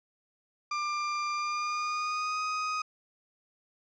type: tone with pitch glide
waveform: 35% pulse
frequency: 1191 to 1251.7 Hz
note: D6 to D#6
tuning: +24 to +10 cents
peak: -28 dBFS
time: 0.71-2.82 s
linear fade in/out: 5 ms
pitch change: +86 cents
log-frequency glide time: 1.33-2.41 s
effects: resampled to 16000 Hz